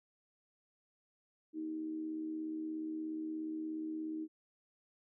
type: tone with amplitude modulation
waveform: sine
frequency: 314.3 Hz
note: D#4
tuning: 18 cents sharp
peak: -35 dBFS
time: 1.53-4.28 s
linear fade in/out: 50 ms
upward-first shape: sine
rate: 76.9 Hz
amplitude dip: 50%
effects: none